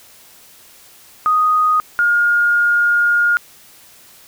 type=tone pair in turn; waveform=sine; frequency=1244.5 / 1421.9 Hz; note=D#6 / F6; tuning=0 / +31 cents; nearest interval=major second; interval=231 cents; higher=second; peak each=-11 dBFS; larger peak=neither; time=1.26-1.8 / 1.99-3.37 s; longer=second; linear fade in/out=0 ms; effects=white hiss -45 dBFS RMS until 4.27 s